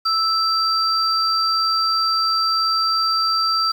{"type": "tone pair together", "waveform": "sine", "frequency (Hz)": [1318.5, 4699], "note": ["E6", "D8"], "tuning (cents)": [0, 0], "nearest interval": "octave + minor seventh", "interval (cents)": 2200, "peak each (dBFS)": -19, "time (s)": [0.05, 3.72], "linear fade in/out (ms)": 10, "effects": ["7-bit"]}